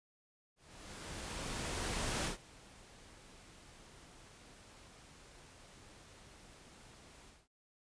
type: noise with ADSR envelope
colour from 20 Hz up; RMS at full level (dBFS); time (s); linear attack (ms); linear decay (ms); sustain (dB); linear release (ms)
pink; -36; 0.56-7.48; 1700; 110; -22; 210
effects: resampled to 22050 Hz